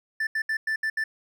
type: tone bursts at uneven times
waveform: triangle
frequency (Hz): 1765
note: A6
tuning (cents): +5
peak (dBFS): -22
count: 6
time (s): 0.2-0.27 / 0.35-0.42 / 0.49-0.57 / 0.67-0.76 / 0.83-0.9 / 0.97-1.04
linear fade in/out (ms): 5
effects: none